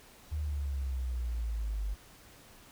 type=exponential sweep; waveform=sine; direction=down; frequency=77.4 to 49 Hz; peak=-31 dBFS; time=0.31-1.95 s; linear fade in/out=20 ms; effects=pink hiss -56 dBFS RMS until 2.71 s